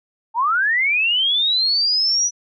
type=linear sweep; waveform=sine; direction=up; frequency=866 to 5920 Hz; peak=-15 dBFS; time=0.34-2.31 s; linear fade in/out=50 ms; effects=none